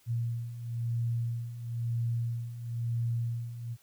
sine beating tone pair, 116.54 / 117.54 Hz, A#2 / A#2, 0 / +15 cents, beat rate 1 Hz, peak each -36 / -31 dBFS, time 0.06-3.77 s, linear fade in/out 50 ms, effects white hiss -64 dBFS RMS until 3.82 s

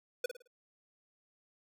square tone with echo, 493.9 Hz, B4, in tune, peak -30 dBFS, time 0.24-0.26 s, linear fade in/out 5 ms, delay 54 ms, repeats 4, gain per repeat -9 dB, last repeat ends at 0.476 s, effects none

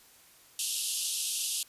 white band-pass noise, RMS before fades -33 dBFS, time 0.59-1.63 s, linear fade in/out 2 ms, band 2700 to 12000 Hz, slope 96 dB/octave, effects white hiss -58 dBFS RMS until 1.68 s + resampled to 32000 Hz

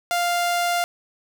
sawtooth tone, 698.5 Hz, F5, in tune, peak -16 dBFS, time 0.11-0.84 s, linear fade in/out 0 ms, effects none

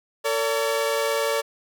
sawtooth tone pair together, 452.7 / 570 Hz, A4 / C#5, +49 / +48 cents, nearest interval major third, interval 399 cents, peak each -21 / -20 dBFS, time 0.24-1.42 s, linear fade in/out 20 ms, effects none

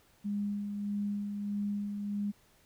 sine tone with tremolo, 204.2 Hz, G#3, 29 cents flat, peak -30 dBFS, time 0.24-2.32 s, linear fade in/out 20 ms, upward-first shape sine, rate 1.6 Hz, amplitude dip 40%, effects pink hiss -65 dBFS RMS until 2.65 s

